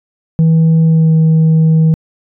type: tone with pitch glide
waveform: sine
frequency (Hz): 162 to 159.77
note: E3 to D#3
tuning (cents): -30 to +46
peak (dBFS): -3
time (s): 0.39-1.94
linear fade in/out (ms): 0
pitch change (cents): -24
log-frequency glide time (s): 0.84-1.14
effects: tanh soft clip ceiling -5 dBFS